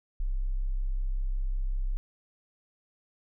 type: tone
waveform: sine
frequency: 32.7 Hz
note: C1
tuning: in tune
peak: -26 dBFS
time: 0.2-1.97 s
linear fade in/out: 0 ms
effects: none